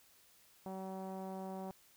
sawtooth tone with low-pass filter, 190 Hz, F#3, 46 cents sharp, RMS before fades -44 dBFS, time 0.66-1.71 s, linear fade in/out 0 ms, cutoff 810 Hz, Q 2.7, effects white hiss -66 dBFS RMS until 1.96 s

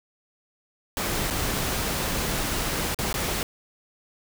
pink noise with dropouts, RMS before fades -27 dBFS, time 0.97-3.43 s, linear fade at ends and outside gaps 1 ms, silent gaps 1.302-1.307 / 2.946-2.988 / 3.128-3.141 s, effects none

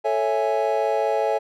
triangle chord, A major seventh, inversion none, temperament equal, 440 / 554.4 / 659.3 / 830.6 Hz, A4 / C#5 / E5 / G#5, 0 / 0 / 0 / 0 cents, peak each -23 dBFS, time 0.04-1.39 s, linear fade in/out 20 ms, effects none

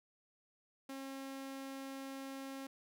sawtooth tone, 270 Hz, C#4, 45 cents flat, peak -40 dBFS, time 0.89-2.67 s, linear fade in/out 5 ms, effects none

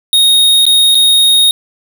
square tone with dropouts, 3729 Hz, A#7, in tune, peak -6 dBFS, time 0.13-1.51 s, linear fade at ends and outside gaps 1 ms, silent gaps 0.654-0.665 / 0.947-0.952 s, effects none

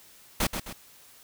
pink noise with echo, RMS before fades -25 dBFS, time 0.4-0.47 s, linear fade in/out 5 ms, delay 130 ms, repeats 2, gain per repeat -7 dB, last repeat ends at 0.73 s, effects white hiss -54 dBFS RMS until 1.23 s

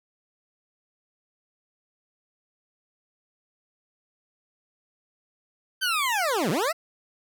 20% pulse linear two-way sweep, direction down then up, 1568 to 138.59 to 699 Hz, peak -18 dBFS, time 5.81-6.73 s, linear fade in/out 20 ms, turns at 6.5 s, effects none

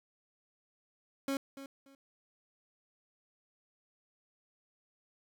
30% pulse tone with echo, 273.7 Hz, C#4, 22 cents flat, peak -29 dBFS, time 1.28-1.37 s, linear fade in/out 2 ms, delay 290 ms, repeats 2, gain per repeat -13 dB, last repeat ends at 1.95 s, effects none

